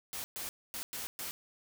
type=noise bursts at uneven times; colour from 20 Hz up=white; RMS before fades=-40 dBFS; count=5; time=0.13-0.24 / 0.36-0.49 / 0.74-0.83 / 0.93-1.07 / 1.19-1.31 s; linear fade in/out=0 ms; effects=none